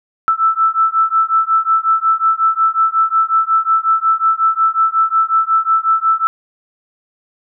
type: beating tone pair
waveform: sine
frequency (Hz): 1318.5 / 1324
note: E6 / E6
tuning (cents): 0 / +7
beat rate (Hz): 5.5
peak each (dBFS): -14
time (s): 0.28-6.27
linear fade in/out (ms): 0
effects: none